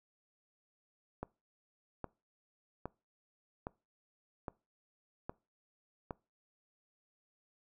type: click train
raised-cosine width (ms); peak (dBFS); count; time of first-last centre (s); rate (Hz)
1; -25; 7; 1.23-6.108; 1.23
effects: noise-tail reverb RT60 0.3 s tail -23 dB re dry